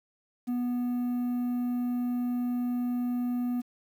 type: tone with quantisation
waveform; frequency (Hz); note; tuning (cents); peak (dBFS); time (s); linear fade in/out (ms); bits
triangle; 245; B3; -14; -25; 0.47-3.62; 20; 9
effects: none